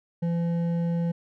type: tone with hard clipping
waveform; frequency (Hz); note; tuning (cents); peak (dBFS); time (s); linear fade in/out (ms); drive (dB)
triangle; 169.6; E3; +50; -25; 0.22-1.12; 10; 11
effects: none